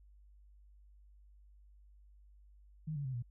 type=tone with pitch steps; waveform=sine; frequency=155.7 / 142.78 / 130.93 / 120.06 Hz; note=D#3 / D3 / C3 / B2; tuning=+2 / -48 / +2 / -48 cents; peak=-36 dBFS; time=2.87-3.226 s; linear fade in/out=10 ms; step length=89 ms; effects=added 50 Hz sine -58 dBFS peak until 3.3 s